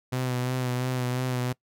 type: tone with vibrato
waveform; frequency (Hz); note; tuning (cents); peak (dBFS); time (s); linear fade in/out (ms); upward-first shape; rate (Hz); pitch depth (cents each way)
sawtooth; 126.3; B2; +39; -22; 0.12-1.53; 10; sine; 2.9; 30
effects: noise-tail reverb RT60 0.1 s tail -22 dB re dry